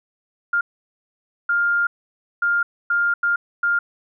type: tone bursts at uneven times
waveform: sine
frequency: 1404 Hz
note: F6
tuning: 9 cents sharp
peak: -16 dBFS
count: 6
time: 0.53-0.61 / 1.49-1.87 / 2.42-2.63 / 2.9-3.14 / 3.23-3.36 / 3.63-3.79 s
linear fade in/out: 5 ms
effects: none